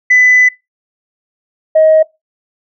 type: tone pair in turn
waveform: sine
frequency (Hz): 2000 / 630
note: B6 / D#5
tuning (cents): +21 / +21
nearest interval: octave + minor sixth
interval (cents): 2000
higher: first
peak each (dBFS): -3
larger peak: neither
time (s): 0.1-0.49 / 1.75-2.03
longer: first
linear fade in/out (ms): 10
effects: noise-tail reverb RT60 0.2 s tail -22 dB re dry + tanh soft clip ceiling -1 dBFS